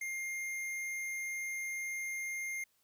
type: tone with hard clipping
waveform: sine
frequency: 2117 Hz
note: C7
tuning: 20 cents sharp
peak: -38 dBFS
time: 0.01-2.64 s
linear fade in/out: 5 ms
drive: 13 dB
effects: white hiss -74 dBFS RMS until 2.83 s

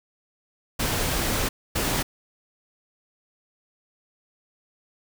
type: noise bursts at uneven times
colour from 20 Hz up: pink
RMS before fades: -25 dBFS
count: 2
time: 0.79-1.49 / 1.75-2.03 s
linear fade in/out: 10 ms
effects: none

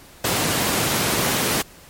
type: high-pass noise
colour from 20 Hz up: pink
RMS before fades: -21 dBFS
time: 0.24-1.62 s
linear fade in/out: 5 ms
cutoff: 120 Hz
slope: 12 dB/octave
effects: pink hiss -46 dBFS RMS until 1.89 s + MP3 64 kbps

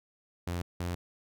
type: tone pair in turn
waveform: sawtooth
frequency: 87.31 / 87.73 Hz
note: F2 / F2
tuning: 0 / +8 cents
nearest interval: unison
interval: 8 cents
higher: second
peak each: -28 dBFS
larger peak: neither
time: 0.47-0.62 / 0.8-0.95 s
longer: neither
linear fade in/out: 5 ms
effects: none

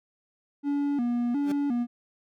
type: tone with vibrato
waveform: triangle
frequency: 261.8 Hz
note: C4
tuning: 1 cent sharp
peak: -22 dBFS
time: 0.63-1.87 s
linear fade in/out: 50 ms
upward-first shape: square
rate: 1.4 Hz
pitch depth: 150 cents each way
type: tone with exponential growth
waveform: 20% pulse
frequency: 196 Hz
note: G3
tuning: in tune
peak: -26 dBFS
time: 1.39-1.52 s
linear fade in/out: 5 ms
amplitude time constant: 27 ms
effects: none

